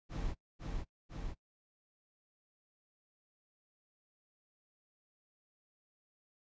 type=noise with echo; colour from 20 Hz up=brown; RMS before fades=-37 dBFS; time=0.09-0.35 s; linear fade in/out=50 ms; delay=500 ms; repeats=2; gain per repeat=-2 dB; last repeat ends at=1.35 s; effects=noise-tail reverb RT60 0.1 s tail -21 dB re dry + resampled to 16000 Hz